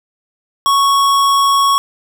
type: tone with hard clipping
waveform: sine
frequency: 1108.7 Hz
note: C#6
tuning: in tune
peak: -11 dBFS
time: 0.66-1.78 s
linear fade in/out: 0 ms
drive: 18 dB
effects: none